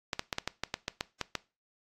clicks, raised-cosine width 0.2 ms, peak -13 dBFS, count 11, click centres 0.132 / 0.194 / 0.328 / 0.384 / 0.476 / 0.636 / 0.741 / 0.881 / 1.009 / 1.213 / 1.353 s, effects noise-tail reverb RT60 0.3 s tail -21 dB re dry + AAC 48 kbps

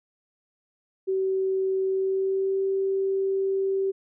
sine tone with pitch glide, 381.5 to 387.3 Hz, G4 to G4, -47 to -21 cents, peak -22 dBFS, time 1.07-3.92 s, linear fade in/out 20 ms, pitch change +26 cents, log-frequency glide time 1.84-2.62 s, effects none

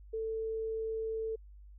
sine tone, 444.2 Hz, A4, 16 cents sharp, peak -33 dBFS, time 0.13-1.36 s, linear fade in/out 10 ms, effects added 50 Hz sine -50 dBFS peak until 1.78 s

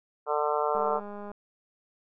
harmonic tone, 149.2 Hz, D3, 28 cents sharp, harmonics 3 / 4 / 5 / 6 / 7 / 8 / 9, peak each -30 / -31 / -32 / -33 / -33 / -34 / -35 dBFS, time 0.26-1.01 s, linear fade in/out 50 ms
click train, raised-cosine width 1 ms, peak -28 dBFS, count 117, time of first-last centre 0.75-1.316 s, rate 205 Hz
effects none

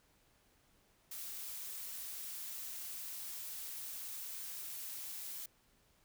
blue noise, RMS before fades -45 dBFS, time 1.11-5.46 s, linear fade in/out 5 ms, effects pink hiss -71 dBFS RMS until 6.04 s

